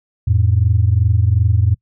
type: tone pair together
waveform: sine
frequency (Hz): 87.31 / 110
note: F2 / A2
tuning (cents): 0 / 0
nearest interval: major third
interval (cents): 400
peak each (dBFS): -13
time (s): 0.27-1.75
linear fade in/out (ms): 10
effects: noise-tail reverb RT60 0.1 s tail -24 dB re dry + tanh soft clip ceiling -3 dBFS